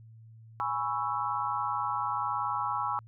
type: chord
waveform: sine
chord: C# minor seventh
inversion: second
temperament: equal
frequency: 830.6 / 987.8 / 1108.7 / 1318.5 Hz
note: G#5 / B5 / C#6 / E6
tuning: 0 / 0 / 0 / 0 cents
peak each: -34 dBFS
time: 0.6-2.99 s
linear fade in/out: 0 ms
effects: added 112 Hz sine -49 dBFS peak until 3.07 s